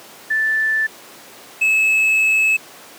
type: tone pair in turn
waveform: sine / triangle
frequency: 1760 / 2594 Hz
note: A6 / E7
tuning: 0 / -28 cents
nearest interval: perfect fifth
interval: 672 cents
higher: second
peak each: -15 / -11 dBFS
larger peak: second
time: 0.3-0.87 / 1.61-2.57 s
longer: second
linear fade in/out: 10 ms
effects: pink hiss -40 dBFS RMS until 2.98 s + high-pass 300 Hz 12 dB/octave